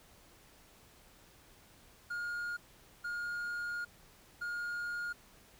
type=tone bursts at uneven times; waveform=triangle; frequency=1424 Hz; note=F6; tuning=33 cents sharp; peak=-34 dBFS; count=3; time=2.1-2.57 / 3.04-3.85 / 4.41-5.13 s; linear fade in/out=10 ms; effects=pink hiss -61 dBFS RMS until 5.59 s